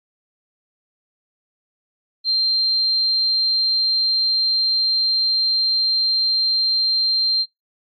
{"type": "tone", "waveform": "sine", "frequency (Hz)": 4162, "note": "C8", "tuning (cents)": -10, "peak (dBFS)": -15, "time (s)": [2.24, 7.46], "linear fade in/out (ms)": 50, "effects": ["noise-tail reverb RT60 0.2 s tail -24 dB re dry", "MP3 32 kbps"]}